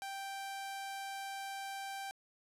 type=tone; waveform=sawtooth; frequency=784 Hz; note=G5; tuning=in tune; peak=-37 dBFS; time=0.02-2.11 s; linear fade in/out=0 ms; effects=resampled to 32000 Hz